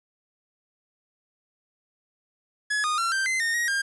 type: tone with pitch steps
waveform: 45% pulse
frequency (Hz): 1693 / 1230 / 1361 / 1567 / 2062 / 1837 / 1889 / 1605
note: G#6 / D#6 / F6 / G6 / C7 / A#6 / A#6 / G6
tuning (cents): +33 / -20 / -45 / -1 / -26 / -26 / +22 / +40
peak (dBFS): -23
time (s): 2.7-3.82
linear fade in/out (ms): 10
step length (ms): 140
effects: resampled to 24000 Hz + 10-bit